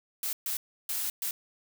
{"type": "noise bursts at uneven times", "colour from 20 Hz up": "blue", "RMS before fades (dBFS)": -32, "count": 4, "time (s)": [[0.23, 0.33], [0.46, 0.57], [0.89, 1.1], [1.22, 1.31]], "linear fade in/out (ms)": 2, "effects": []}